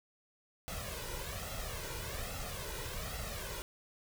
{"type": "noise with flanger", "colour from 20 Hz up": "pink", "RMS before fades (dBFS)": -41, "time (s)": [0.68, 3.62], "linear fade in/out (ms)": 0, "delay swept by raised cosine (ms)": [1.5, 2.07], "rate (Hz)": 1.2, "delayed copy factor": 0.7, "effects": []}